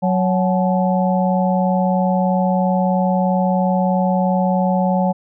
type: harmonic tone with a mistuned harmonic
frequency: 185 Hz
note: F#3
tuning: in tune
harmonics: 1 / 3 / 4 / 5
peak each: -16 / -21 / -22 / -23 dBFS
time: 0.02-5.13 s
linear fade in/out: 20 ms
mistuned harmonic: 5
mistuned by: -120 cents
effects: none